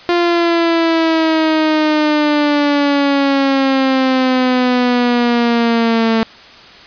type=exponential sweep; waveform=sawtooth; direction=down; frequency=349.2 to 223.5 Hz; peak=-7 dBFS; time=0.09-6.23 s; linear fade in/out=0 ms; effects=white hiss -38 dBFS RMS until 6.86 s + resampled to 11025 Hz